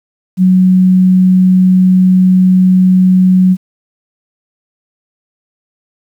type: tone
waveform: sine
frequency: 185 Hz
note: F#3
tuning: in tune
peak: -4 dBFS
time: 0.37-3.57 s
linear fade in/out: 50 ms
effects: 7-bit